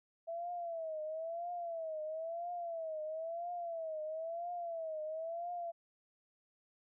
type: tone with vibrato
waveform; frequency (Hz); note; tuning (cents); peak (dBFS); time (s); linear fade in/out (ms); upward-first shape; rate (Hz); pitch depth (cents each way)
sine; 659.3; E5; 0; -38; 0.27-5.72; 20; triangle; 1; 130
effects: none